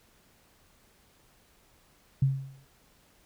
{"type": "tone with exponential decay", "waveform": "sine", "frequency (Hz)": 135.2, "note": "C#3", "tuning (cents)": -43, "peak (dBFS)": -18, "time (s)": [2.22, 2.65], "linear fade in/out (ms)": 5, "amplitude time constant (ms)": 93, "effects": ["pink hiss -63 dBFS RMS until 3.25 s"]}